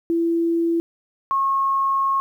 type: tone pair in turn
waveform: sine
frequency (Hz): 335.1 / 1087.5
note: E4 / C#6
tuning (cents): +29 / -33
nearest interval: octave + minor sixth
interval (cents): 2038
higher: second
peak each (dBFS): -17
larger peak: neither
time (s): 0.1-0.8 / 1.31-2.2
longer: second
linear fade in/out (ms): 0
effects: 9-bit